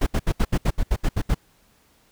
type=noise bursts; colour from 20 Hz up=brown; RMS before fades=-19 dBFS; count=11; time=0.01-1.347 s; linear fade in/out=10 ms; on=57 ms; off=71 ms; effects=pink hiss -60 dBFS RMS until 2.11 s